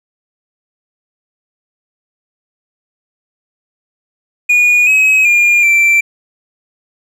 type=tone with pitch steps; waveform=triangle; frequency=2448 / 2549 / 2412 / 2346 Hz; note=D#7 / D#7 / D7 / D7; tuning=-29 / +41 / +46 / -2 cents; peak=-5 dBFS; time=4.49-6.01 s; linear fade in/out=10 ms; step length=380 ms; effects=none